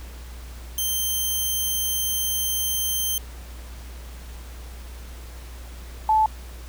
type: tone pair in turn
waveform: 5% pulse / sine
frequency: 3136 / 870.2 Hz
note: G7 / A5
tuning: 0 / -19 cents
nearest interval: octave + minor seventh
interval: 2219 cents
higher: first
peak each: -14 / -15 dBFS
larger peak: first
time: 0.78-3.18 / 6.09-6.26 s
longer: first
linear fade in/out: 2 ms
effects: added 60 Hz sine -36 dBFS peak until 6.68 s + pink hiss -46 dBFS RMS until 6.68 s